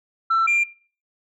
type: tone pair in turn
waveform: sine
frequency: 1338 / 2384 Hz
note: E6 / D7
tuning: +25 / +25 cents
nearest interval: minor seventh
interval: 1000 cents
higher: second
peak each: -14 dBFS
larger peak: neither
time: 0.3-0.47 / 0.47-0.64 s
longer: neither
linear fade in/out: 10 ms
effects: noise-tail reverb RT60 0.4 s tail -20 dB re dry + tanh soft clip ceiling -14 dBFS